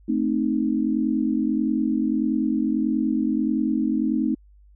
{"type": "chord", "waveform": "sine", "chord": "A diminished", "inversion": "none", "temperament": "equal", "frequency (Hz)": [220, 261.6, 311.1], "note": ["A3", "C4", "Eb4"], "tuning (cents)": [0, 0, 0], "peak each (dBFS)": -24, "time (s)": [0.08, 4.35], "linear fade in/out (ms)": 10, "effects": ["added 50 Hz sine -49 dBFS peak until 4.75 s"]}